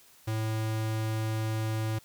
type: tone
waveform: square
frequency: 110 Hz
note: A2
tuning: in tune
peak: -29 dBFS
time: 0.27-1.99 s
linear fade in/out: 10 ms
effects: white hiss -58 dBFS RMS until 2.04 s